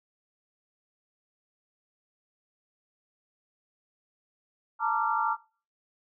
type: chord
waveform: sine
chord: Bb major seventh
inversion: third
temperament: equal with one note detuned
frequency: 880 / 932.3 / 1174.7 / 1376.1 Hz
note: A5 / Bb5 / D6 / F6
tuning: 0 / 0 / 0 / -26 cents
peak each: -30 dBFS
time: 4.79-5.37 s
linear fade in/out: 50 ms
effects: noise-tail reverb RT60 0.4 s tail -23 dB re dry